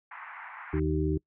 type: band-pass noise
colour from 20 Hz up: pink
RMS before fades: -44 dBFS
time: 0.11-0.8 s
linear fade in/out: 5 ms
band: 850 to 2200 Hz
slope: 48 dB/octave
type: harmonic tone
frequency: 77.1 Hz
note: D#2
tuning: 15 cents flat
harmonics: 1 / 2 / 4 / 5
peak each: -30 / -31 / -30 / -31 dBFS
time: 0.73-1.18 s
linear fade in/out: 10 ms
effects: noise-tail reverb RT60 0.1 s tail -24 dB re dry